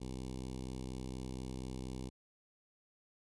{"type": "tone with notch filter", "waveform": "10% pulse", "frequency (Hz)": 64.2, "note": "C2", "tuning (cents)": -32, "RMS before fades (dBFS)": -43, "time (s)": [0, 2.1], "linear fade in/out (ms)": 20, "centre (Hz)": 1500, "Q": 0.51, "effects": ["resampled to 24000 Hz"]}